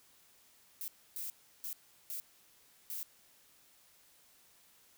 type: noise bursts at uneven times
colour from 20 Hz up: violet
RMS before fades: -41 dBFS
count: 5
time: 0.81-0.88 / 1.16-1.3 / 1.64-1.73 / 2.1-2.2 / 2.9-3.03 s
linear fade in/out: 0 ms
effects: white hiss -65 dBFS RMS until 4.97 s